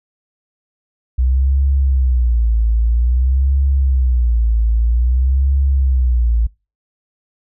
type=tone with vibrato; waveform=sine; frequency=61.74 Hz; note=B1; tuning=in tune; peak=-11 dBFS; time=1.18-6.47 s; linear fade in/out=10 ms; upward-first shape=sine; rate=0.51 Hz; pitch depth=180 cents each way; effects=noise-tail reverb RT60 0.3 s tail -25 dB re dry